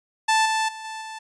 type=tone with level steps; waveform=sawtooth; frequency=880 Hz; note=A5; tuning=in tune; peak=-13 / -17 / -31 / -28 / -30 dBFS; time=0.28-1.19 s; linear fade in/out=10 ms; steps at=0.45 / 0.68 / 0.84 / 1.01 s; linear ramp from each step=10 ms; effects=resampled to 22050 Hz